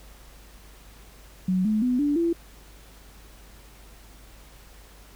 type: tone with pitch steps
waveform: sine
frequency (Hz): 185 / 215 / 249.8 / 290.3 / 337.3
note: F#3 / A3 / B3 / D4 / E4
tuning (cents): 0 / -40 / +20 / -20 / +40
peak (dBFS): -20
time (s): 1.48-2.33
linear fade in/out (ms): 5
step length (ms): 170
effects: added 50 Hz sine -48 dBFS peak until 5.15 s + pink hiss -52 dBFS RMS until 5.15 s